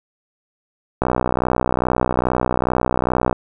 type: click train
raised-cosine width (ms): 1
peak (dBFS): -3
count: 145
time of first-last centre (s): 1.02-3.328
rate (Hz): 62.4
effects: none